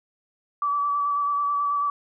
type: tone with vibrato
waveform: sine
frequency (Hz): 1152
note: D6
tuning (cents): -34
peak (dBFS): -21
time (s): 0.62-1.9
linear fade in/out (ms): 2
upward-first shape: square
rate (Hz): 9.2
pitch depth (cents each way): 15
effects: none